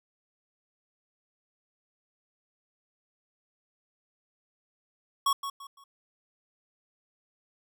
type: tone with echo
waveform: square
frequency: 1108.7 Hz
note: C#6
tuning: in tune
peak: -23 dBFS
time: 5.26-5.33 s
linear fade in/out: 5 ms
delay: 170 ms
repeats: 3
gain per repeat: -10 dB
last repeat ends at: 5.84 s
effects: none